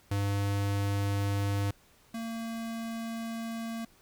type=tone pair in turn; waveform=square; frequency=100.3 / 227.9 Hz; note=G2 / A#3; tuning=+40 / -39 cents; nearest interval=octave + major second; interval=1421 cents; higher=second; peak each=-28 / -35 dBFS; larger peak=first; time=0.11-1.71 / 2.14-3.85 s; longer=second; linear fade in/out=5 ms; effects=pink hiss -62 dBFS RMS until 4.01 s